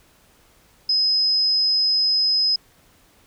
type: tone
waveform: sine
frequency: 5070 Hz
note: D#8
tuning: 32 cents sharp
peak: -16 dBFS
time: 0.89-2.56 s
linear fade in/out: 5 ms
effects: pink hiss -56 dBFS RMS until 3.26 s